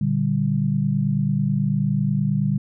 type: chord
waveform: sine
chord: G minor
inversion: first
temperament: just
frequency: 117.6 / 147 / 196 Hz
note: Bb2 / D3 / G3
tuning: +16 / +2 / 0 cents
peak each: -26 / -21 / -22 dBFS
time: 0.01-2.58 s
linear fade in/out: 5 ms
effects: none